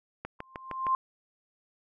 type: click train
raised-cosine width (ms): 0.5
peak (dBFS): -21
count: 5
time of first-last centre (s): 0.25-0.867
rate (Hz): 6.48
type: tone with exponential growth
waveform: sine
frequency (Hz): 1051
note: C6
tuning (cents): +7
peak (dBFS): -21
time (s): 0.39-0.95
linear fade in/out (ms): 1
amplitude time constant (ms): 120
effects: none